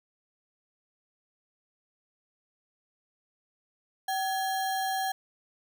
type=tone with sample-and-hold; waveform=sine; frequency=766 Hz; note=G5; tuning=40 cents flat; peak=-27 dBFS; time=4.08-5.12 s; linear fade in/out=5 ms; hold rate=2450 Hz; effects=none

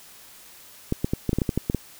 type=clicks; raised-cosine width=3 ms; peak=-9 dBFS; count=11; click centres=0.924 / 1.045 / 1.135 / 1.293 / 1.331 / 1.386 / 1.418 / 1.492 / 1.576 / 1.699 / 1.747 s; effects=white hiss -48 dBFS RMS until 1.99 s

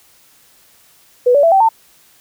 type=tone with pitch steps; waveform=sine; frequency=492.8 / 572.7 / 665.5 / 773.3 / 898.6 Hz; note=B4 / D5 / E5 / G5 / A5; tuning=-4 / -44 / +16 / -24 / +36 cents; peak=-7 dBFS; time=1.26-1.69 s; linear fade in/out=10 ms; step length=86 ms; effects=white hiss -50 dBFS RMS until 2.2 s

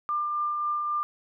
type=tone with tremolo; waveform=sine; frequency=1195 Hz; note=D6; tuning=30 cents sharp; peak=-24 dBFS; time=0.09-1.03 s; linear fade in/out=0 ms; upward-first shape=triangle; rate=3.7 Hz; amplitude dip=30%; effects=none

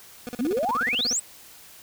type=tone bursts; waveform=25% pulse; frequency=244 Hz; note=B3; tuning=21 cents flat; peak=-27 dBFS; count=15; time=0.27-1.13 s; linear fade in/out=0 ms; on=20 ms; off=40 ms
type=exponential sweep; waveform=sine; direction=up; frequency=220 to 8372 Hz; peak=-22 dBFS; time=0.39-1.2 s; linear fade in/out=10 ms
effects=white hiss -48 dBFS RMS until 1.82 s

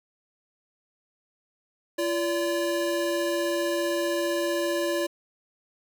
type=tone pair together; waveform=square; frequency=342.1 / 575.3 Hz; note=F4 / D5; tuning=-36 / -36 cents; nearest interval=major sixth; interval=900 cents; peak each=-28 dBFS; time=1.98-5.07 s; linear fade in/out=10 ms; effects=none

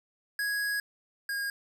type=tone pair in turn; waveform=square; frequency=1661.2 / 1628 Hz; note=G#6 / G#6; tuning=0 / -35 cents; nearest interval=unison; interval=35 cents; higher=first; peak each=-29 / -31 dBFS; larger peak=first; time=0.39-0.8 / 1.29-1.5 s; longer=first; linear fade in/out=2 ms; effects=none

